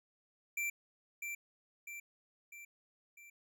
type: tone with echo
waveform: square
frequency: 2349 Hz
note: D7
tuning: in tune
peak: -35 dBFS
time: 0.57-0.7 s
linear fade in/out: 5 ms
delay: 650 ms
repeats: 4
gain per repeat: -5 dB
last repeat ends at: 3.3 s
effects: none